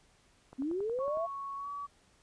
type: click train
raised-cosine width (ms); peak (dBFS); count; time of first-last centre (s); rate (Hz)
1; -35; 8; 0.53-1.172; 10.9
type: linear sweep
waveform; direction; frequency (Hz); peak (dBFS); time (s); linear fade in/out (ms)
sine; up; 251.1 to 695; -31; 0.58-1.27; 20
type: tone with pitch glide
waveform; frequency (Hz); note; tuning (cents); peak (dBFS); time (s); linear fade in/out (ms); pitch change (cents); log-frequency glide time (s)
sine; 1108.7 to 1139.9; C#6 to C#6; 0 to +48; -37; 0.99-1.87; 20; +48; 1.56-1.69
effects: pink hiss -66 dBFS RMS until 2.22 s + resampled to 22050 Hz